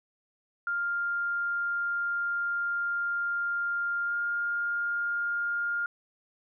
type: tone with pitch glide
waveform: sine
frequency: 1400 to 1409.7 Hz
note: F6 to F6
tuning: +4 to +16 cents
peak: -27 dBFS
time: 0.67-5.86 s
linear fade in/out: 2 ms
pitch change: +12 cents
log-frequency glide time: 4.06-4.13 s
effects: none